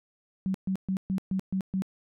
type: tone bursts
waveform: sine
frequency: 190 Hz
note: F#3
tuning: 46 cents sharp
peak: -25 dBFS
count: 7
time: 0.46-1.821 s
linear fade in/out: 0 ms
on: 83 ms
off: 130 ms
effects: none